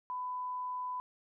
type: tone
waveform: sine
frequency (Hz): 1000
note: B5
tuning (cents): +21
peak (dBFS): -35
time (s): 0.1-1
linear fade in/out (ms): 0
effects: none